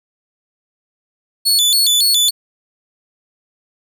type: tone with vibrato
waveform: sawtooth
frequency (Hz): 3909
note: B7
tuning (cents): -19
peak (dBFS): -8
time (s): 1.45-2.31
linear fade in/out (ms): 20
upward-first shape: square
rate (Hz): 3.6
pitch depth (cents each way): 200
effects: none